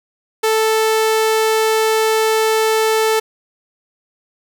sawtooth tone, 440 Hz, A4, in tune, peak -9 dBFS, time 0.43-3.2 s, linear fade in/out 10 ms, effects none

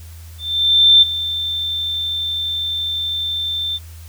sine tone with ADSR envelope, 3564 Hz, A7, 22 cents sharp, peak -5 dBFS, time 0.38-3.79 s, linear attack 640 ms, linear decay 18 ms, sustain -14 dB, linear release 34 ms, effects added 82 Hz sine -34 dBFS peak until 4.08 s + white hiss -46 dBFS RMS until 4.08 s

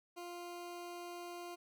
20% pulse tone, 349.5 Hz, F4, 1 cent sharp, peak -40 dBFS, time 0.16-1.56 s, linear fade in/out 20 ms, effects none

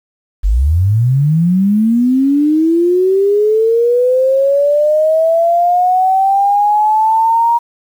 sine linear sweep, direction up, 43.33 to 945 Hz, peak -8 dBFS, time 0.43-7.59 s, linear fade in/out 20 ms, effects 7-bit

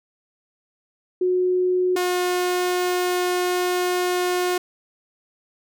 sine / sawtooth tone pair in turn, 364.9 / 359.9 Hz, F#4 / F#4, -24 / -48 cents, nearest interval unison, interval 24 cents, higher first, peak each -17 / -16 dBFS, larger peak second, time 1.21-1.96 / 1.96-4.58 s, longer second, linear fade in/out 5 ms, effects none

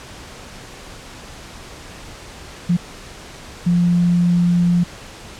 sine tone bursts at uneven times, 174.61 Hz, F3, in tune, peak -12 dBFS, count 2, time 2.69-2.77 / 3.66-4.84 s, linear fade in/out 10 ms, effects pink hiss -37 dBFS RMS until 5.39 s + low-pass 8000 Hz 12 dB/octave

